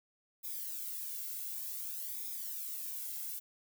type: noise with flanger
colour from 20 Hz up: violet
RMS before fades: -41 dBFS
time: 0.43-3.4 s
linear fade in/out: 20 ms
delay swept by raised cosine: 0.68 to 1.68 ms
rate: 0.55 Hz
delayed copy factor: -0.75
effects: none